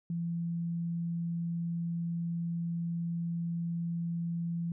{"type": "tone", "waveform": "sine", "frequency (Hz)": 169.3, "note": "E3", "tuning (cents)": 46, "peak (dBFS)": -31, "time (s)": [0.1, 4.72], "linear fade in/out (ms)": 2, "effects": []}